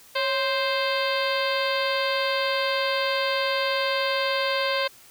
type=harmonic tone with a mistuned harmonic; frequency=523.3 Hz; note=C5; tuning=in tune; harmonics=1 / 2 / 3 / 4 / 5 / 6 / 7 / 8 / 9; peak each=-26 / -29 / -31 / -32 / -33 / -34 / -34 / -35 / -36 dBFS; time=0.15-4.88 s; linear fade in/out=10 ms; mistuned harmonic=1; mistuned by=+82 cents; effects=white hiss -51 dBFS RMS until 5.1 s